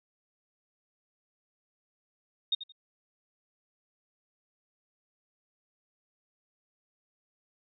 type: tone with echo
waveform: sine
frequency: 3701 Hz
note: A#7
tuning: 13 cents flat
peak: -24 dBFS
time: 2.52-2.55 s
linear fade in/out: 5 ms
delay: 86 ms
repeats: 2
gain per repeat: -13 dB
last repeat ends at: 2.722 s
effects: none